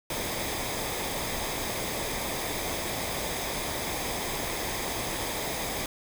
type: noise with comb filter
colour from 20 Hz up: pink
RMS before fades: -32 dBFS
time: 0.1-5.86 s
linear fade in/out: 2 ms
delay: 0.7 ms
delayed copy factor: -0.5
effects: none